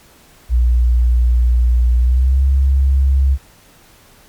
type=tone with pitch glide; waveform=sine; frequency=60.1 to 67.46 Hz; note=B1 to C#2; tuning=-46 to -46 cents; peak=-9 dBFS; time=0.49-3.38 s; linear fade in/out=50 ms; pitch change=+200 cents; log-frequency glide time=1.97-2.43 s; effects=pink hiss -47 dBFS RMS until 4.28 s + MP3 96 kbps